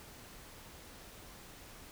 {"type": "silence", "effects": ["pink hiss -53 dBFS RMS until 1.91 s"]}